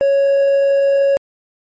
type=tone with hard clipping; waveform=triangle; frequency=554.4 Hz; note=C#5; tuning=in tune; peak=-11 dBFS; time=0.01-1.17 s; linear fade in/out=0 ms; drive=5 dB; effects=MP3 32 kbps